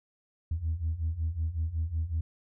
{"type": "beating tone pair", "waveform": "sine", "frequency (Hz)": [77.78, 83.18], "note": ["D#2", "E2"], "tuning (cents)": [0, 16], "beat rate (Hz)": 5.4, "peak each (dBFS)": [-32, -29], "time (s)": [0.51, 2.21], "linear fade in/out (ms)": 5, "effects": ["tanh soft clip ceiling -23 dBFS"]}